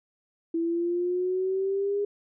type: exponential sweep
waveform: sine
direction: up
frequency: 329.6 to 410 Hz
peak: -24 dBFS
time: 0.54-2.05 s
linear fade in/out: 5 ms
effects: none